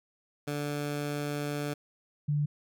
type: tone pair in turn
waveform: 15% pulse / sine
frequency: 146 / 147.19 Hz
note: D3 / D3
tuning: -10 / +4 cents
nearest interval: unison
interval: 14 cents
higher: second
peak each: -25 dBFS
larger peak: neither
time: 0.47-1.74 / 2.28-2.46 s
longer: first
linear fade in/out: 10 ms
effects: none